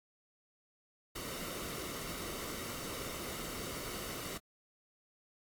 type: noise with comb filter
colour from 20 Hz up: pink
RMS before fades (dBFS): -42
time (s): 1.15-4.38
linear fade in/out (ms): 10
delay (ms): 1.2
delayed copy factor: -0.55
effects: AAC 64 kbps